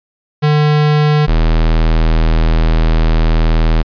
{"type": "tone pair in turn", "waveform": "square", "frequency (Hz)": [150, 40.27], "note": ["D3", "E1"], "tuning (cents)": [37, -40], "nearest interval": "octave + major seventh", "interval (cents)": 2277, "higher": "first", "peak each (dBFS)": -9, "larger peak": "neither", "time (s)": [[0.42, 1.27], [1.27, 3.83]], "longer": "second", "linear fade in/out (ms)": 20, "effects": ["resampled to 11025 Hz"]}